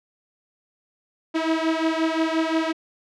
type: beating tone pair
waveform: sawtooth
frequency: 320 / 325.7 Hz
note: D#4 / E4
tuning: +49 / -21 cents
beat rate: 5.7 Hz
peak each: -19 / -20 dBFS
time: 1.34-2.73 s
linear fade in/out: 20 ms
effects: low-pass 4000 Hz 12 dB/octave